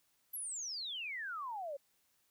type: exponential sweep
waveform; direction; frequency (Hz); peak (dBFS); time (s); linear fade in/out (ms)
sine; down; 12000 to 537; -39; 0.33-1.77; 10
effects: white hiss -75 dBFS RMS until 2.3 s